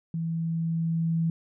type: tone with level ramp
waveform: sine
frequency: 164.6 Hz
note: E3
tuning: 2 cents flat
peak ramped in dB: -27 to -22 dBFS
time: 0.14-1.3 s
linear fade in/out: 2 ms
effects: none